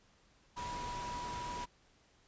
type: tone in noise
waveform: sine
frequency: 974 Hz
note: B5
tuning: 24 cents flat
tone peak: -40 dBFS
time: 0.56-1.66 s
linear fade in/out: 20 ms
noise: pink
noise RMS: -45 dBFS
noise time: 0.56-1.66 s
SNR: +2 dB
effects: pink hiss -68 dBFS RMS until 2.27 s + resampled to 16000 Hz